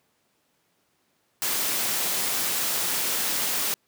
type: noise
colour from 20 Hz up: white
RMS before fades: -26 dBFS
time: 1.42-3.74 s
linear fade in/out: 0 ms
effects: pink hiss -69 dBFS RMS until 3.87 s + high-pass 150 Hz 12 dB/octave